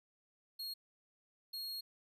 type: tone bursts at uneven times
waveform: 45% pulse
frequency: 4282 Hz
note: C8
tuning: 39 cents sharp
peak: -40 dBFS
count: 2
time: 0.59-0.74 / 1.53-1.81 s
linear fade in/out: 10 ms
effects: resampled to 32000 Hz